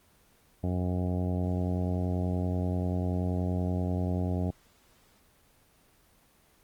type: harmonic tone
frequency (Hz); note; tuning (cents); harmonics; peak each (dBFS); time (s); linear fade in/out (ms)
90.4; F#2; -40; 1 / 2 / 3 / 4 / 5 / 6 / 7 / 8 / 9; -29 / -32 / -36 / -41 / -42 / -46 / -41 / -46 / -48; 0.63-4.51; 10
effects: pink hiss -63 dBFS RMS until 6.63 s + Opus 24 kbps